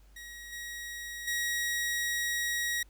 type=tone with level steps; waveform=sawtooth; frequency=1900 Hz; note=A#6; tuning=33 cents sharp; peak=-40 / -35 / -26 dBFS; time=0.16-2.83 s; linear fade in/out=5 ms; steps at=0.52 / 1.27 s; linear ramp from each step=10 ms; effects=added 50 Hz sine -55 dBFS peak until 2.89 s + pink hiss -67 dBFS RMS until 2.89 s